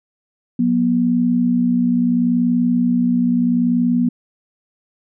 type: tone pair together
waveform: sine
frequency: 181.37 / 242.1 Hz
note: F#3 / B3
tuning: -34 / -34 cents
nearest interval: perfect fourth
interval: 500 cents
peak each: -20 / -14 dBFS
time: 0.59-4.09 s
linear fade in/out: 5 ms
effects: none